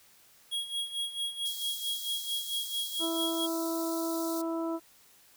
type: tone with tremolo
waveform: square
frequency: 3304 Hz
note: G#7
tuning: 10 cents flat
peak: -30 dBFS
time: 0.51-3.47 s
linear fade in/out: 20 ms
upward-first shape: sine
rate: 4.5 Hz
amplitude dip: 75%
type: high-pass noise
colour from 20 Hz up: white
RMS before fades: -41 dBFS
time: 1.45-4.42 s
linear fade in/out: 10 ms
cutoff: 3700 Hz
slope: 96 dB/octave
type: harmonic tone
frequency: 329.6 Hz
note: E4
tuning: in tune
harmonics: 1 / 2 / 3 / 4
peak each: -31 / -37 / -41 / -43 dBFS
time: 2.99-4.8 s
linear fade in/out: 50 ms
effects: white hiss -60 dBFS RMS until 5.36 s